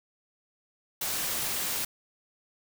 white noise, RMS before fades -31 dBFS, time 1.01-1.85 s, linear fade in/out 5 ms, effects none

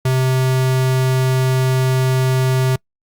square tone, 130 Hz, C3, 11 cents flat, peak -14 dBFS, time 0.05-2.76 s, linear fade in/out 5 ms, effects noise-tail reverb RT60 0.1 s tail -26 dB re dry + Opus 48 kbps

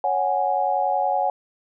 sine chord, C# suspended fourth, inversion none, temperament equal with one note detuned, 556 / 740 / 830.6 Hz, C#5 / F#5 / G#5, +5 / 0 / 0 cents, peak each -26 / -22 / -23 dBFS, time 0.04-1.3 s, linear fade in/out 2 ms, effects none

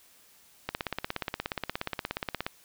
click train, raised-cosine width 0.3 ms, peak -14 dBFS, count 31, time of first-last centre 0.69-2.465 s, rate 16.9 Hz, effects white hiss -59 dBFS RMS until 2.64 s

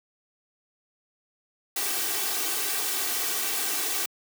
white noise with comb filter, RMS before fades -28 dBFS, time 1.76-4.06 s, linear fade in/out 5 ms, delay 2.6 ms, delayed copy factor +1, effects high-pass 200 Hz 12 dB/octave

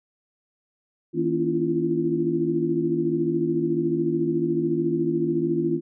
sine tone cluster, 159.5 / 237.6 / 282.3 / 329.7 / 343.6 Hz, D#3 / A#3 / C#4 / E4 / F4, +43 / +33 / +32 / 0 / -28 cents, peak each -29 / -30 / -29 / -30 / -23 dBFS, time 1.13-5.81 s, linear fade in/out 50 ms, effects none

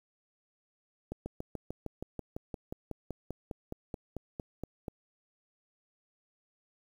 slowing click train, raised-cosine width 2 ms, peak -24 dBFS, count 21, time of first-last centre 1.12-4.882 s, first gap 140 ms, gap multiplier 1.03, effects 9-bit

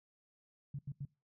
sine tone bursts, 140.4 Hz, C#3, 22 cents sharp, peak -38 dBFS, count 3, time 0.74-1.053 s, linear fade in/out 5 ms, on 49 ms, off 83 ms, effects noise-tail reverb RT60 0.3 s tail -24 dB re dry

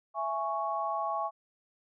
sine chord, C# minor, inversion first, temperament just, 665.2 / 831.5 / 1108.7 Hz, E5 / G#5 / C#6, +16 / +2 / 0 cents, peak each -35 / -34 / -33 dBFS, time 0.14-1.31 s, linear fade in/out 50 ms, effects none

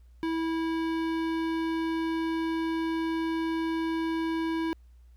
sine tone with hard clipping, 326.4 Hz, E4, 17 cents flat, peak -29 dBFS, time 0.23-4.73 s, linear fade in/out 0 ms, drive 17 dB, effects added 60 Hz sine -51 dBFS peak until 5.16 s + pink hiss -74 dBFS RMS until 5.16 s

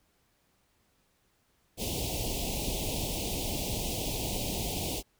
pink band-stop noise, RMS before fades -33 dBFS, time 1.77-5.03 s, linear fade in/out 50 ms, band 840 to 2500 Hz, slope 48 dB/octave, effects pink hiss -71 dBFS RMS until 5.19 s

